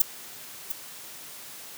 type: noise with echo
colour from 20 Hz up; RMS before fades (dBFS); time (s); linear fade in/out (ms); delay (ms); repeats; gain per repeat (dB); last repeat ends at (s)
violet; -18; 0-0.02; 5; 700; 1; -10; 0.72
effects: white hiss -43 dBFS RMS until 1.77 s + high-pass 100 Hz 12 dB/octave

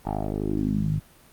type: tone with low-pass filter sweep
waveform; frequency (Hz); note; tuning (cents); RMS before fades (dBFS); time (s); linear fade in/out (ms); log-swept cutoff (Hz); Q
10% pulse; 51.8; G#1; -4; -26; 0.05-1; 10; 910 to 130; 4
effects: pink hiss -54 dBFS RMS until 1.32 s + Opus 32 kbps

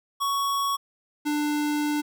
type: tone pair in turn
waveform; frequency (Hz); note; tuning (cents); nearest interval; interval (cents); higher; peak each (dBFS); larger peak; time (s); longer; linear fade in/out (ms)
square; 1115 / 296.7; C#6 / D4; +10 / +18; octave + major seventh; 2292; first; -24; neither; 0.2-0.77 / 1.25-2.02; second; 20
effects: none

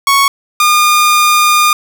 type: tone pair in turn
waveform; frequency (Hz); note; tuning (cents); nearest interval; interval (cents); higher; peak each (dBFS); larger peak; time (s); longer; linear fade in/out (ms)
sawtooth; 1108.7 / 1213.9; C#6 / D#6; 0 / -43; major second; 157; second; -3; neither; 0.07-0.28 / 0.6-1.73; second; 2
effects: none

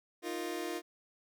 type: chord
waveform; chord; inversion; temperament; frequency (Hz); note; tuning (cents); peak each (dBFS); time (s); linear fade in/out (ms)
sawtooth; Eb suspended second; none; just; 311.1 / 350 / 466.7; Eb4 / F4 / Bb4; 0 / +4 / +2; -37 / -34 / -39; 0.22-0.82; 50
effects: none

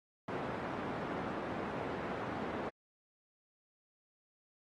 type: band-pass noise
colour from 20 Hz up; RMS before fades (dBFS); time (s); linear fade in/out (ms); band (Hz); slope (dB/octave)
pink; -40; 0.28-2.69; 2; 180 to 1300; 12
effects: AAC 32 kbps

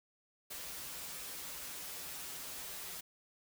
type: noise with comb filter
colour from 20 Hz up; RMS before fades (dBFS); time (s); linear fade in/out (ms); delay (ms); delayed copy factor
white; -45; 0.5-3.01; 10; 9; -0.9
effects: none

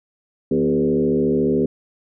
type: tone with frequency modulation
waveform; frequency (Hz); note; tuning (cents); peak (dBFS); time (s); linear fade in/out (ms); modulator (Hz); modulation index
sine; 326.7; E4; -15; -15; 0.51-1.66; 5; 73.9; 1.9
effects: none

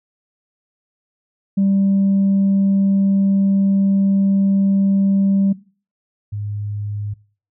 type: tone pair in turn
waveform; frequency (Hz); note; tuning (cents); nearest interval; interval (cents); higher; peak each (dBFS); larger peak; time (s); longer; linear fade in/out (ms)
sine; 196 / 103.44; G3 / G#2; 0 / -6; major seventh; 1106; first; -11 / -22; first; 1.57-5.53 / 6.32-7.14; first; 10
effects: noise-tail reverb RT60 0.4 s tail -21 dB re dry + tanh soft clip ceiling -10 dBFS

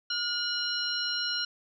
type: tone cluster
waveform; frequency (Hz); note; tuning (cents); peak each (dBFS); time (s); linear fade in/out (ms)
sine; 1427 / 2926 / 4123 / 5550; F6 / F#7 / C8 / F8; +37 / -20 / -26 / -12; -34 / -35 / -32 / -35; 0.1-1.45; 5
effects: none

